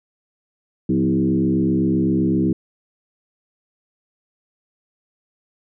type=tone with frequency modulation; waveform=sine; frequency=250 Hz; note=B3; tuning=21 cents sharp; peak=-15 dBFS; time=0.89-2.53 s; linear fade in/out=5 ms; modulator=67.8 Hz; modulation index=1.6; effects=none